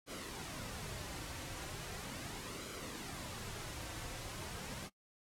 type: noise with flanger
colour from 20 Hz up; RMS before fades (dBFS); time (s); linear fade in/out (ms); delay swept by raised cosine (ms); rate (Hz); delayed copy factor
pink; -45; 0.06-4.9; 50; 1.1 to 4.9; 0.38; -0.5
effects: noise-tail reverb RT60 0.1 s tail -20 dB re dry + low-pass 11000 Hz 12 dB/octave